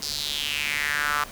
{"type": "tone with high-pass filter sweep", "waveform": "sawtooth", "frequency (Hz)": 146.83, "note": "D3", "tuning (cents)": 0, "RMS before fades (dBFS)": -27, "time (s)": [0.02, 1.24], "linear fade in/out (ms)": 5, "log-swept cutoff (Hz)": [5000, 1200], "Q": 4.2, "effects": ["pink hiss -42 dBFS RMS until 1.31 s"]}